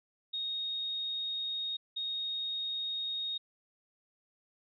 sine tone bursts at uneven times, 3729 Hz, A#7, in tune, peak -33 dBFS, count 2, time 0.33-1.77 / 1.96-3.38 s, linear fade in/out 10 ms, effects none

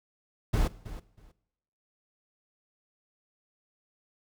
brown noise with echo, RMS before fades -25 dBFS, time 0.53-0.68 s, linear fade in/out 10 ms, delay 320 ms, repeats 2, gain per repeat -15 dB, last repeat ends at 1.32 s, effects noise-tail reverb RT60 0.9 s tail -19 dB re dry

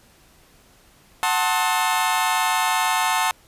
sawtooth chord, F# diminished seventh, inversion none, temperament just, 740 / 888 / 1065.6 / 1278.7 Hz, F#5 / A5 / C6 / Eb6, 0 / +16 / +31 / +47 cents, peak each -21 / -18 / -21 / -24 dBFS, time 1.23-3.31 s, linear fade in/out 0 ms, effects pink hiss -54 dBFS RMS until 3.47 s + resampled to 32000 Hz

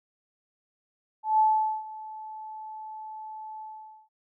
sine tone with ADSR envelope, 868 Hz, A5, 24 cents flat, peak -17 dBFS, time 1.23-4.09 s, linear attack 160 ms, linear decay 440 ms, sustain -20 dB, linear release 480 ms, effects none

